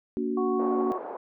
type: chord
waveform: sine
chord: Bb augmented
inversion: none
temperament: equal with one note detuned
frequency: 233.1 / 287.5 / 370 Hz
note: Bb3 / D4 / F#4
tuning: 0 / -37 / 0 cents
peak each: -30 / -31 / -30 dBFS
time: 0.17-0.92 s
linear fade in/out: 0 ms
type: harmonic tone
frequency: 370 Hz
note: F#4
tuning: in tune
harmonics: 1 / 2 / 3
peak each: -33 / -35 / -33 dBFS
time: 0.37-0.98 s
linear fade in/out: 5 ms
type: band-pass noise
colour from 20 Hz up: white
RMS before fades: -37 dBFS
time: 0.59-1.17 s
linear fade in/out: 5 ms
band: 340 to 840 Hz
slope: 24 dB/octave
effects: none